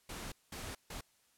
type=noise bursts at uneven times; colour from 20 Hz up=pink; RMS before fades=-44 dBFS; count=3; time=0.09-0.32 / 0.52-0.75 / 0.9-1.01 s; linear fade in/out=5 ms; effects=white hiss -71 dBFS RMS until 1.37 s + low-pass 12000 Hz 12 dB/octave